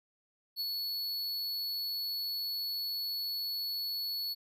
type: tone with ADSR envelope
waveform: square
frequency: 4406 Hz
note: C#8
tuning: 11 cents flat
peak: -32 dBFS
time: 0.56-4.35 s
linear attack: 44 ms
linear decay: 27 ms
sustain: -2 dB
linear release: 28 ms
effects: none